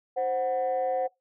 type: tone pair together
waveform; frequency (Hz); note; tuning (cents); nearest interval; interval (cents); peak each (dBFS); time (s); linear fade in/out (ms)
sine; 523.7 / 740; C5 / F#5; +1 / 0; tritone; 599; -26; 0.16-1.08; 20
effects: noise-tail reverb RT60 0.2 s tail -24 dB re dry + tanh soft clip ceiling -20 dBFS